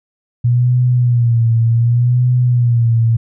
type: tone with vibrato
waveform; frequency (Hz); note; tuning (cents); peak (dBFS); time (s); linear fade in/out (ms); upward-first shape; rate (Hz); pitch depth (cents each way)
sine; 119.6; A#2; +45; -9; 0.44-3.17; 10; sine; 0.67; 73
effects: none